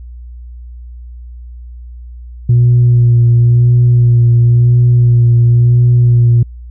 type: tone with vibrato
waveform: sine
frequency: 120 Hz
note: B2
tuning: 49 cents flat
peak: -3 dBFS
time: 2.49-6.43 s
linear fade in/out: 5 ms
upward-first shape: sine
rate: 0.96 Hz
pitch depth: 22 cents each way
effects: tanh soft clip ceiling -2 dBFS + added 60 Hz sine -27 dBFS peak until 6.7 s